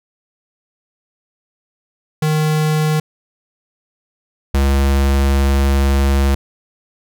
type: tone pair in turn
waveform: square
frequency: 154.4 / 68.78 Hz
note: D#3 / C#2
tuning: -13 / -13 cents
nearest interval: octave + major second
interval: 1400 cents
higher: first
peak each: -14 / -12 dBFS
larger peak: second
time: 2.22-3 / 4.54-6.35 s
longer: second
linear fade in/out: 5 ms
effects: none